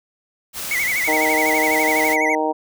white noise, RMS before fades -28 dBFS, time 0.53-2.17 s, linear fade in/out 50 ms
triangle tone with vibrato, 2103 Hz, C7, 8 cents sharp, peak -17 dBFS, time 0.71-2.35 s, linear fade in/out 2 ms, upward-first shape sine, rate 12 Hz, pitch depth 130 cents each way
harmonic tone, 155.56 Hz, D#3, in tune, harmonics 2 / 3 / 4 / 5 / 6, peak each -24 / -24 / -24 / -24 / -24 dBFS, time 1.07-2.53 s, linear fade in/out 20 ms
effects none

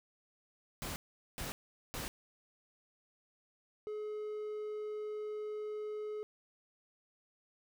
pink noise bursts, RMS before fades -41 dBFS, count 3, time 0.82-2.08 s, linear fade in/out 0 ms, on 140 ms, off 420 ms
triangle tone, 424.4 Hz, G#4, 38 cents sharp, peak -36 dBFS, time 3.87-6.23 s, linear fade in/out 0 ms
effects none

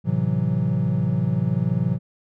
triangle chord, F# half-diminished seventh, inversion first, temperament equal, 110 / 130.81 / 164.81 / 185 Hz, A2 / C3 / E3 / F#3, 0 / 0 / 0 / 0 cents, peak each -24 / -22 / -22 / -23 dBFS, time 0.04-1.99 s, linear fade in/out 50 ms, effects none

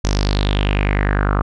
sawtooth tone with low-pass filter sweep, 50 Hz, G1, 35 cents sharp, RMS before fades -17 dBFS, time 0.04-1.42 s, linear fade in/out 5 ms, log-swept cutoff 6100 to 1200 Hz, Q 4.5, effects none

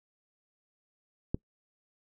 click, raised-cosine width 3 ms, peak -16 dBFS, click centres 1.345 s, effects noise-tail reverb RT60 0.1 s tail -26 dB re dry

